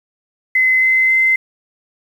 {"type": "tone with pitch steps", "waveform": "sine", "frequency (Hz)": [2043, 2055, 2067], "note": ["C7", "C7", "C7"], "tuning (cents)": [-42, -32, -22], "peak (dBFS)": -10, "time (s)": [0.55, 1.36], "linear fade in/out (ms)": 5, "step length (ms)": 270, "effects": ["7-bit"]}